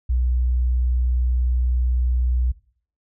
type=tone; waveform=sine; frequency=61.74 Hz; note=B1; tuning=in tune; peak=-17 dBFS; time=0.09-2.52 s; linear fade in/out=10 ms; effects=noise-tail reverb RT60 0.5 s tail -19 dB re dry